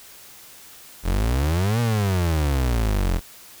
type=exponential two-way sweep; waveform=35% pulse; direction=up then down; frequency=41.2 to 120.5 to 41.2 Hz; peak=-17 dBFS; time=1.03-3.21 s; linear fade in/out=50 ms; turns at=1.8 s; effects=white hiss -45 dBFS RMS until 3.6 s